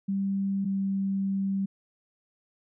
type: tone pair in turn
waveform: sine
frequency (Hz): 196 / 194.96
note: G3 / G3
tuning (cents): 0 / -9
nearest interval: unison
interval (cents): 9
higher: first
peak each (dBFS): -25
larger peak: neither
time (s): 0.08-0.65 / 0.65-1.66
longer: second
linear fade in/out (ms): 10
effects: none